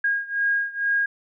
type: beating tone pair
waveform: sine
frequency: 1630 / 1632.2 Hz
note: G#6 / G#6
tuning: -33 / -31 cents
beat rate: 2.2 Hz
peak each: -23 / -25 dBFS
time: 0.04-1.06 s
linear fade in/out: 5 ms
effects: none